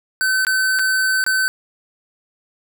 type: tone with dropouts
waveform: square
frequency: 1528 Hz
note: G6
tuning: 45 cents flat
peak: -16 dBFS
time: 0.21-1.48 s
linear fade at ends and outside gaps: 0 ms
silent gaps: 0.449-0.468 / 0.789-0.793 / 1.24-1.264 s
effects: none